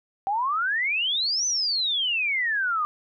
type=exponential two-way sweep; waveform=sine; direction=up then down; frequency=763 to 6140 to 1185 Hz; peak=-22 dBFS; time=0.27-2.85 s; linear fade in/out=0 ms; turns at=1.46 s; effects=none